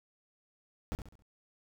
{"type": "noise with echo", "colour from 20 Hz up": "brown", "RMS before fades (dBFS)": -34, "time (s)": [0.92, 0.95], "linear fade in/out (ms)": 0, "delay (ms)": 68, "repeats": 4, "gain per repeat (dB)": -8, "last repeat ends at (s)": 1.222, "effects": []}